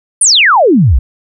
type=exponential sweep; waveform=sine; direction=down; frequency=10110 to 51.91 Hz; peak=-4 dBFS; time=0.21-0.99 s; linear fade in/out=5 ms; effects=none